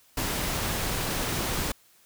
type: noise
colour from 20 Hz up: pink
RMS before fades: -29 dBFS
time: 0.17-1.72 s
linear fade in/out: 5 ms
effects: white hiss -60 dBFS RMS until 2.05 s